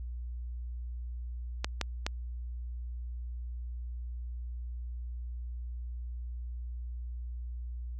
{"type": "clicks", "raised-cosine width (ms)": 0.2, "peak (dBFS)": -13, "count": 3, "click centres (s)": [1.645, 1.813, 2.065], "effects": ["added 60 Hz sine -36 dBFS peak until 7.99 s"]}